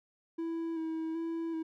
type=tone with vibrato; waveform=triangle; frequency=326.1 Hz; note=E4; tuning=19 cents flat; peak=-31 dBFS; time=0.38-1.63 s; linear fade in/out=10 ms; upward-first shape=square; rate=1.3 Hz; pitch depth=22 cents each way; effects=none